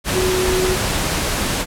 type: tone in noise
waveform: sine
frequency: 370 Hz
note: F#4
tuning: in tune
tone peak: -17 dBFS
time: 0.12-0.77 s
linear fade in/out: 50 ms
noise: pink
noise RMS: -20 dBFS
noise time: 0.04-1.66 s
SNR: 0 dB
effects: low-pass 12000 Hz 12 dB/octave